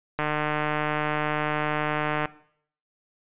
click train, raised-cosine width 0.5 ms, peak -11 dBFS, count 313, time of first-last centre 0.19-2.256 s, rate 151 Hz, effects noise-tail reverb RT60 0.6 s tail -18 dB re dry + resampled to 8000 Hz

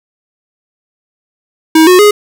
square tone with pitch steps, 319 / 364.3 / 416.1 Hz, D#4 / F#4 / G#4, +43 / -27 / +3 cents, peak -3 dBFS, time 1.75-2.11 s, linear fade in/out 5 ms, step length 120 ms, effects none

